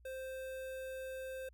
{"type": "tone with notch filter", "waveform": "square", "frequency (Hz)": 523.3, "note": "C5", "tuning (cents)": 0, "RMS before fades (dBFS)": -44, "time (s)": [0.05, 1.49], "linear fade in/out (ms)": 5, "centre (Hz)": 5200, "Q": 1.2, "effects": ["added 60 Hz sine -60 dBFS peak until 1.53 s"]}